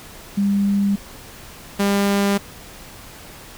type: tone pair in turn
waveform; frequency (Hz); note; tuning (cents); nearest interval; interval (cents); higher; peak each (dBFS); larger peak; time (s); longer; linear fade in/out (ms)
sine / sawtooth; 200.2 / 200.2; G3 / G3; +37 / +37; unison; 0; neither; -15 / -12; second; 0.37-0.96 / 1.79-2.38; neither; 10
effects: pink hiss -40 dBFS RMS until 3.57 s